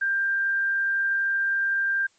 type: tone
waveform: sine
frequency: 1588 Hz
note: G6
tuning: 22 cents sharp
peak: -21 dBFS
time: 0.01-2.07 s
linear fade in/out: 10 ms
effects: white hiss -63 dBFS RMS until 2.18 s + MP3 32 kbps